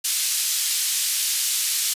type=band-pass noise; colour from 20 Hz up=white; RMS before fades=-23 dBFS; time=0.04-1.94 s; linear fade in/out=10 ms; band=3300 to 11000 Hz; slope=12 dB/octave; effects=resampled to 32000 Hz